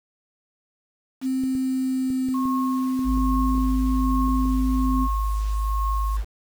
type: tone with pitch glide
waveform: sine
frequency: 261.6 to 258.6 Hz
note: C4 to C4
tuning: 0 to -20 cents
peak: -21 dBFS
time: 1.21-5.08 s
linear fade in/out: 50 ms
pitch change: -20 cents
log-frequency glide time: 1.44-2.54 s
type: clicks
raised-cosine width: 3 ms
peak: -25 dBFS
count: 11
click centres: 1.437 / 1.552 / 2.103 / 2.287 / 2.455 / 2.992 / 3.175 / 3.55 / 3.58 / 4.282 / 4.455 s
type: tone with tremolo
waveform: sine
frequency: 1084 Hz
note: C#6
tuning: 39 cents flat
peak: -25 dBFS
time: 2.34-6.17 s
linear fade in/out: 5 ms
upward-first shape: triangle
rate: 1.2 Hz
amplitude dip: 80%
type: tone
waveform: sine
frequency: 52.2 Hz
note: G#1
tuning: 10 cents sharp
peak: -21 dBFS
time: 3.04-6.25 s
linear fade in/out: 50 ms
effects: 7-bit